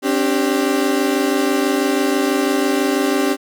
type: chord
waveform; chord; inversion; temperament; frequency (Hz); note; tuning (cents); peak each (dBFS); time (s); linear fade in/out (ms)
35% pulse; C suspended second; none; equal with one note detuned; 267.6 / 293.7 / 392; C4 / D4 / G4; +39 / 0 / 0; -18; 0.02-3.37; 50
effects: none